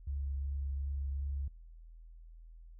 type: tone with vibrato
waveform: sine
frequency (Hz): 69.3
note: C#2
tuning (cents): 0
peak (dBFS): -34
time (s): 0.07-1.48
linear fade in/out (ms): 5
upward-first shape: triangle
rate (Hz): 2.7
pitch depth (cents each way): 17
effects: noise-tail reverb RT60 1.0 s tail -23 dB re dry + added 41 Hz sine -50 dBFS peak until 2.79 s